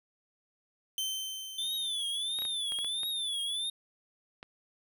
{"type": "tone with exponential decay", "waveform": "sawtooth", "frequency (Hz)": 3094, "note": "G7", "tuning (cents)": -23, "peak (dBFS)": -27, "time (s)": [0.98, 3.01], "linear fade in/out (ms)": 1, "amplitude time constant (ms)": 440}
{"type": "tone with vibrato", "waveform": "square", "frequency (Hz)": 3509, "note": "A7", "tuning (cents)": -5, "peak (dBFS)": -32, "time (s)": [1.58, 3.7], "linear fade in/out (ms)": 5, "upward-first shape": "triangle", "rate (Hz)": 1.5, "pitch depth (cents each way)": 140}
{"type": "clicks", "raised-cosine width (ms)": 0.3, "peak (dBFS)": -28, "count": 8, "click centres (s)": [2.388, 2.421, 2.452, 2.721, 2.788, 2.846, 3.033, 4.429]}
{"effects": []}